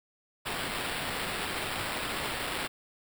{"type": "noise with sample-and-hold", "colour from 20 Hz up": "white", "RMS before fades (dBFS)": -34, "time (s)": [0.45, 2.68], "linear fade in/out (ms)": 20, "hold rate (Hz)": 6300, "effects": []}